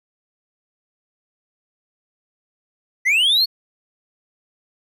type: linear sweep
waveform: triangle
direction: up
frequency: 1936 to 4435 Hz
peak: -12 dBFS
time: 3.05-3.46 s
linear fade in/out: 20 ms
effects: none